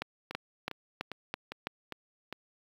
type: two click trains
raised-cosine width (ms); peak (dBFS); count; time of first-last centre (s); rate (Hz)
0.3; -17 / -22; 6 / 6; 0.02-1.67 / 0.31-2.326; 3.03 / 2.48
effects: high-pass 80 Hz 12 dB/octave + 8-bit